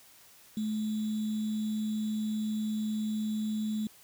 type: tone with sample-and-hold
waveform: sine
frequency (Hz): 215.3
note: A3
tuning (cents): -37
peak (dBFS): -29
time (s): 0.57-3.87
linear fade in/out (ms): 2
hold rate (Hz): 3675
effects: white hiss -57 dBFS RMS until 4.03 s